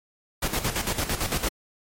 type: noise with tremolo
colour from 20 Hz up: pink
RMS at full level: -25 dBFS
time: 0.42-1.49 s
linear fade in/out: 10 ms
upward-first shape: square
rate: 8.9 Hz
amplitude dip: 65%
effects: MP3 64 kbps